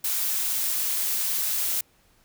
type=noise; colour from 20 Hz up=blue; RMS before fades=-26 dBFS; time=0.04-1.81 s; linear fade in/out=5 ms; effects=pink hiss -62 dBFS RMS until 2.24 s